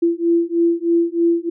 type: beating tone pair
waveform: sine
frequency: 336.9 / 340.1 Hz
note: E4 / F4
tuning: +38 / -46 cents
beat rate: 3.2 Hz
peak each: -17 / -17 dBFS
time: 0.02-1.5 s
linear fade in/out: 10 ms
effects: none